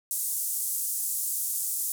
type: band-pass noise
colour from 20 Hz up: pink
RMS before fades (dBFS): -30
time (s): 0.11-1.92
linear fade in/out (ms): 0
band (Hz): 8000 to 16000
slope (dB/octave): 24
effects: none